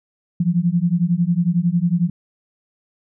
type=beating tone pair; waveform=sine; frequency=167.9 / 178.9 Hz; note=E3 / F3; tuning=+32 / +42 cents; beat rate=11 Hz; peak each=-18 / -18 dBFS; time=0.4-2.1 s; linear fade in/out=5 ms; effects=none